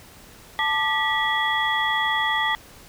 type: tone cluster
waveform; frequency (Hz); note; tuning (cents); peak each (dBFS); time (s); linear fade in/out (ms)
sine; 879 / 1187 / 1944 / 3342; A5 / D6 / B6 / G#7; -2 / +18 / -28 / +10; -25 / -28 / -23 / -28; 0.59-2.55; 0
effects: pink hiss -47 dBFS RMS until 2.88 s